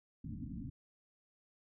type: low-pass noise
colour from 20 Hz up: white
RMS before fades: -44 dBFS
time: 0.24-0.7 s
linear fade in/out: 5 ms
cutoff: 280 Hz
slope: 96 dB/octave
effects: none